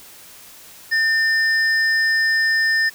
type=tone pair together; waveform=sine; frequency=1800 / 5091 Hz; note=A6 / D#8; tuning=+39 / +39 cents; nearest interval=octave + tritone; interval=1800 cents; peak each=-14 / -23 dBFS; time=0.91-2.9 s; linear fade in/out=20 ms; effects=tanh soft clip ceiling -11 dBFS + white hiss -43 dBFS RMS until 2.94 s